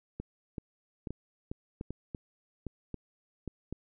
clicks, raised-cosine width 3 ms, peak -24 dBFS, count 12, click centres 0.2 / 0.582 / 1.072 / 1.106 / 1.515 / 1.811 / 1.906 / 2.148 / 2.667 / 2.943 / 3.477 / 3.726 s, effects none

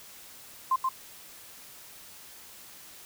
sine tone with echo, 1046.5 Hz, C6, in tune, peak -21 dBFS, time 0.71-0.76 s, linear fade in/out 5 ms, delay 130 ms, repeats 1, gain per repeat -3 dB, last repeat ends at 0.89 s, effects white hiss -49 dBFS RMS until 3.05 s

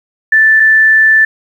sine tone pair in turn, 1761 / 1761 Hz, A6 / A6, +1 / +1 cents, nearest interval unison, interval 0 cents, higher neither, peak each -4 dBFS, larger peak neither, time 0.32-0.6 / 0.6-1.25 s, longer second, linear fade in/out 5 ms, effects 7-bit

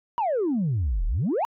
sine exponential two-way sweep, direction down then up, 987.8 to 35.34 to 987.8 Hz, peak -20 dBFS, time 0.18-1.45 s, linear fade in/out 0 ms, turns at 1.06 s, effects tanh soft clip ceiling -19 dBFS

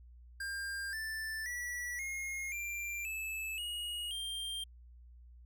square tone with pitch steps, 1600 / 1765.1 / 1947.2 / 2148 / 2370 / 2614 / 2884 / 3182 Hz, G6 / A6 / B6 / C7 / D7 / E7 / F#7 / G7, +35 / +5 / -25 / +45 / +15 / -15 / -45 / +25 cents, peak -38 dBFS, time 0.4-4.64 s, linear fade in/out 5 ms, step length 530 ms, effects added 60 Hz sine -53 dBFS peak until 5.45 s

